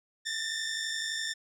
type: tone pair together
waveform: 15% pulse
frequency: 1766.2 / 1818 Hz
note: A6 / A#6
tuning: +6 / -44 cents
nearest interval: minor second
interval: 50 cents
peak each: -28 dBFS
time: 0.25-1.34 s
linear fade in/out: 20 ms
effects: low-pass 10000 Hz 12 dB/octave